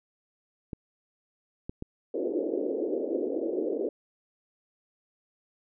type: clicks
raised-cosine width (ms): 3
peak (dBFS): -22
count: 3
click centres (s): 0.732 / 1.695 / 1.824
type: band-pass noise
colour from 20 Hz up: pink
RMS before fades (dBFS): -30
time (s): 2.14-3.89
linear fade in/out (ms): 5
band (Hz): 290 to 530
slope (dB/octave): 48
effects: none